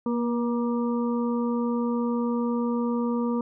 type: harmonic tone with a mistuned harmonic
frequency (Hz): 236.9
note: A#3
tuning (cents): +28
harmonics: 1 / 2 / 4 / 5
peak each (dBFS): -24 / -30 / -36 / -38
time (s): 0.06-3.41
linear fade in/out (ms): 2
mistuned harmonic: 2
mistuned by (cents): +20
effects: none